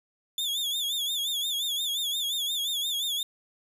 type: tone with vibrato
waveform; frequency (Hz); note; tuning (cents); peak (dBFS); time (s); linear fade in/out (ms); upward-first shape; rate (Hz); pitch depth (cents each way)
40% pulse; 3470; A7; -25; -26; 0.38-3.23; 2; sine; 5.7; 100
effects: none